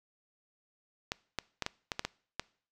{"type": "clicks", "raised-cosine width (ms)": 0.2, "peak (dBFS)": -15, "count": 8, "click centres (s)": [1.119, 1.387, 1.623, 1.664, 1.918, 1.994, 2.05, 2.396], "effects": ["noise-tail reverb RT60 0.5 s tail -23 dB re dry"]}